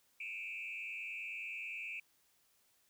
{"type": "tone with frequency modulation", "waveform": "sine", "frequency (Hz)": 2488, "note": "D#7", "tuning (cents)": -1, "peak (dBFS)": -40, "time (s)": [0.2, 2], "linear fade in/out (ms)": 5, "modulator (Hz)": 89.5, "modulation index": 2.2, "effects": ["tanh soft clip ceiling -36 dBFS", "white hiss -73 dBFS RMS until 2.89 s"]}